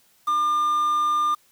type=tone with quantisation; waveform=triangle; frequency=1200 Hz; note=D6; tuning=37 cents sharp; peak=-17 dBFS; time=0.27-1.35 s; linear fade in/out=10 ms; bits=7; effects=white hiss -60 dBFS RMS until 1.51 s